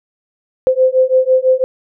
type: beating tone pair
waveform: sine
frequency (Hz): 514 / 520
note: C5 / C5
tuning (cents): -31 / -11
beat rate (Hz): 6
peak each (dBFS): -12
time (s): 0.67-1.64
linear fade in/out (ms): 0
effects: none